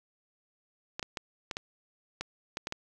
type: clicks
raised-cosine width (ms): 0.2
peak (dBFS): -17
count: 9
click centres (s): 0.995 / 1.028 / 1.172 / 1.512 / 1.569 / 2.21 / 2.571 / 2.671 / 2.724
effects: none